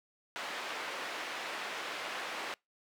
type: band-pass noise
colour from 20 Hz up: white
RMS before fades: -40 dBFS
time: 0.36-2.54 s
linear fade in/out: 0 ms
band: 400 to 2400 Hz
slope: 12 dB/octave
effects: noise-tail reverb RT60 0.2 s tail -26 dB re dry